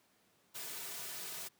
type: noise with comb filter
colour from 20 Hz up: white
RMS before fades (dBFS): -44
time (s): 0.54-1.49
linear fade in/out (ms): 20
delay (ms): 3.7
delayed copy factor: -0.65
effects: pink hiss -71 dBFS RMS until 1.59 s + high-pass 150 Hz 12 dB/octave